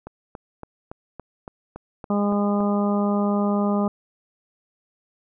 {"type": "click train", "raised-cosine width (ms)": 1, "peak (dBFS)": -21, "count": 10, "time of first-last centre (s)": [0.07, 2.605], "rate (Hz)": 3.55}
{"type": "harmonic tone", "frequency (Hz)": 204, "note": "G#3", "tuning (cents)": -31, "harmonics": [1, 2, 3, 4, 5, 6], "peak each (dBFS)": [-20, -28, -28, -31, -34, -32], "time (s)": [2.1, 3.88], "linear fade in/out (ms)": 2}
{"effects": []}